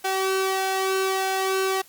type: tone with flanger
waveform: sawtooth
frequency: 382.1 Hz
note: G4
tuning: 44 cents flat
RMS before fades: -24 dBFS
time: 0.04-1.82 s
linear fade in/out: 10 ms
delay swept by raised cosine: 1.4 to 1.9 ms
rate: 1.6 Hz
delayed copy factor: +0.55
effects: white hiss -52 dBFS RMS until 1.88 s + Opus 48 kbps